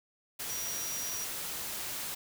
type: tone in noise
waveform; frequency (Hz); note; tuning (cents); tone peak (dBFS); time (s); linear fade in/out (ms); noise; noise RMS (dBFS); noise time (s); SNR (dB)
sine; 5770; F#8; -44; -37; 0.49-1.25; 10; white; -38; 0.39-2.15; -2
effects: none